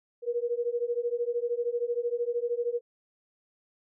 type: beating tone pair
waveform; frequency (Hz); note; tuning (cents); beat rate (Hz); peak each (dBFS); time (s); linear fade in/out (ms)
sine; 471.4 / 484.4; A#4 / B4; +19 / -34; 13; -30; 0.22-2.81; 50
effects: none